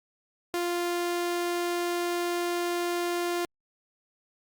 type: tone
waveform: sawtooth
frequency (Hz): 348.8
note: F4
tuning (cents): -2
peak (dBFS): -23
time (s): 0.54-3.45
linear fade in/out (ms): 0
effects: Opus 48 kbps